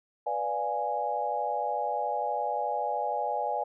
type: chord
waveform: sine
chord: B diminished seventh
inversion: none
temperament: equal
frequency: 493.9 / 587.3 / 698.5 / 830.6 Hz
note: B4 / D5 / F5 / Ab5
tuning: 0 / 0 / 0 / 0 cents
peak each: -36 / -34 / -34 / -30 dBFS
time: 0.26-3.64 s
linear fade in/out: 10 ms
effects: none